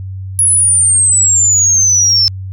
sine exponential sweep, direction down, 10548 to 5274 Hz, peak -6 dBFS, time 0.39-2.28 s, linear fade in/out 0 ms, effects tanh soft clip ceiling -2 dBFS + added 95 Hz sine -21 dBFS peak until 2.52 s

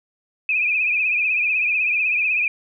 sine tone with vibrato, 2489 Hz, D#7, in tune, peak -17 dBFS, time 0.49-2.48 s, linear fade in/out 2 ms, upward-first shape triangle, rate 16 Hz, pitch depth 92 cents each way, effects none

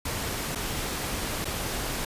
pink noise with dropouts, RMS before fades -31 dBFS, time 0.05-2.05 s, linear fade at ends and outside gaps 5 ms, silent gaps 0.55-0.556 / 1.446-1.453 s, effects resampled to 32000 Hz

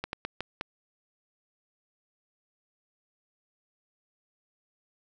slowing click train, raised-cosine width 0.3 ms, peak -16 dBFS, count 5, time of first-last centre 0.04-0.611 s, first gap 91 ms, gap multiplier 1.31, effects none

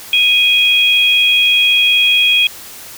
sine tone pair together, 2489 / 3288 Hz, D#7 / G#7, 0 / -18 cents, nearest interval perfect fourth, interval 482 cents, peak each -11 dBFS, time 0.13-2.47 s, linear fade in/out 2 ms, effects white hiss -33 dBFS RMS until 2.97 s

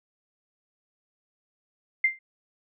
sine tone with exponential decay, 2093 Hz, C7, in tune, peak -15 dBFS, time 2.04-2.19 s, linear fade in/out 5 ms, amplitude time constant 32 ms, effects none

